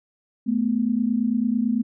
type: tone pair together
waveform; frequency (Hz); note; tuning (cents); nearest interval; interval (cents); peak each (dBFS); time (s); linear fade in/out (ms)
sine; 217.8 / 246.8; A3 / B3; -17 / -1; major second; 216; -22; 0.46-1.83; 20
effects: none